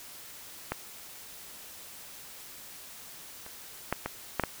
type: clicks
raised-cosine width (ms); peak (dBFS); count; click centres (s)
0.5; -15 / -29 / -12 / -16 / -10 / -12; 6; 0.72 / 3.464 / 3.926 / 4.06 / 4.397 / 4.437
effects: white hiss -47 dBFS RMS until 4.6 s